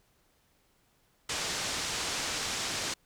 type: low-pass noise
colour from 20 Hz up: white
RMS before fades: -34 dBFS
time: 1.29-2.94 s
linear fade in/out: 5 ms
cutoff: 7300 Hz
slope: 24 dB/octave
effects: pink hiss -69 dBFS RMS until 3.05 s